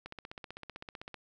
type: click train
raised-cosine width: 0.3 ms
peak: -27 dBFS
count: 18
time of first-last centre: 0.06-1.143 s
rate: 15.7 Hz
effects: none